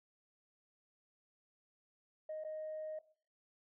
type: tone with dropouts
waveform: sine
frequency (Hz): 622.3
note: D#5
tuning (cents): 0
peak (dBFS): -39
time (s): 2.29-2.99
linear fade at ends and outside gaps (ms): 5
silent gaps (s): 2.439-2.446
effects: noise-tail reverb RT60 0.4 s tail -17 dB re dry + tanh soft clip ceiling -37 dBFS

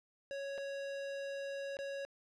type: tone with dropouts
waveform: square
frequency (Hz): 554.4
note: C#5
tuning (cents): 0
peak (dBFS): -40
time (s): 0.31-2.05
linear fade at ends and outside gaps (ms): 0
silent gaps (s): 0.578-0.582 / 1.769-1.789
effects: low-pass 5000 Hz 12 dB/octave

